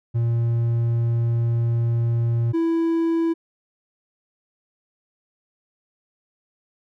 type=tone pair in turn; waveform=triangle; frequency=116.9 / 330.6 Hz; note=A#2 / E4; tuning=+5 / +5 cents; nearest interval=octave + tritone; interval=1800 cents; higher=second; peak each=-16 dBFS; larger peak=neither; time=0.14-2.53 / 2.53-3.34 s; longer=first; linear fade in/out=20 ms; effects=none